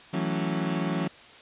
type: chord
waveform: 35% pulse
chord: F# minor seventh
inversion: third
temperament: equal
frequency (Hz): 164.81 / 185 / 220 / 277.2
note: E3 / F#3 / A3 / C#4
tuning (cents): 0 / 0 / 0 / 0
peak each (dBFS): -28 / -29 / -34 / -31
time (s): 0.13-1.08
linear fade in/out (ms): 10
effects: white hiss -49 dBFS RMS until 1.41 s + resampled to 8000 Hz